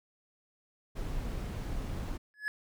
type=noise; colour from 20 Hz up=brown; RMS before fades=-36 dBFS; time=0.95-2.18 s; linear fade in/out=20 ms
type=tone with exponential growth; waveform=triangle; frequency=1700 Hz; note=G#6; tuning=40 cents sharp; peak=-26 dBFS; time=2.34-2.48 s; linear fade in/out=0 ms; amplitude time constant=30 ms
effects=none